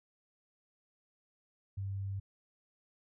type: tone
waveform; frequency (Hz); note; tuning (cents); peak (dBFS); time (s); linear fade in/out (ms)
sine; 98; G2; 0; -35; 1.77-2.2; 10
effects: none